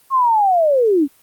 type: linear sweep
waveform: sine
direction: down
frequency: 1092 to 261.6 Hz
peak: -11 dBFS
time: 0.1-1.08 s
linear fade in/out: 50 ms
effects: white hiss -53 dBFS RMS until 1.22 s + Opus 32 kbps

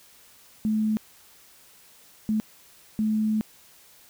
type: tone bursts at uneven times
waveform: sine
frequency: 216.3 Hz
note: A3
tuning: 29 cents flat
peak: -21 dBFS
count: 3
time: 0.65-0.97 / 2.29-2.4 / 2.99-3.41 s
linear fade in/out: 0 ms
effects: white hiss -54 dBFS RMS until 4.09 s

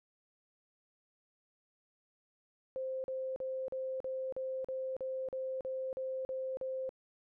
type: tone bursts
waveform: sine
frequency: 523.3 Hz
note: C5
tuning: in tune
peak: -35 dBFS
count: 13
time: 2.76-6.892 s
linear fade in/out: 0 ms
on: 280 ms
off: 41 ms
effects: none

